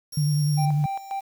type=tone; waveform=25% pulse; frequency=5570 Hz; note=F8; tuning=5 cents flat; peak=-29 dBFS; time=0.12-0.66 s; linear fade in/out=10 ms
type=tone with vibrato; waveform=sine; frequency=147.5 Hz; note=D3; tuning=8 cents sharp; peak=-19 dBFS; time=0.17-0.86 s; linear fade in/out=5 ms; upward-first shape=sine; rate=10 Hz; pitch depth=41 cents each way
type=tone with tremolo; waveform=triangle; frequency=784 Hz; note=G5; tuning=in tune; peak=-24 dBFS; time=0.57-1.21 s; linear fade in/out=20 ms; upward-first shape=square; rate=3.7 Hz; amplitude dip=75%
effects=8-bit